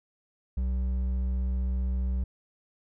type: tone with hard clipping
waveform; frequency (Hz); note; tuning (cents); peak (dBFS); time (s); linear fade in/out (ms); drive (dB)
triangle; 63.2; B1; +41; -27; 0.57-2.24; 5; 9
effects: none